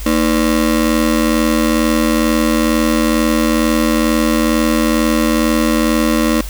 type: ring-modulated tone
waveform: 35% pulse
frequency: 270 Hz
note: C#4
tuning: 45 cents flat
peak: -7 dBFS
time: 0.06-6.41 s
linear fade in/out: 2 ms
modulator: 41.1 Hz
effects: added 50 Hz sine -23 dBFS peak until 6.49 s + white hiss -33 dBFS RMS until 6.49 s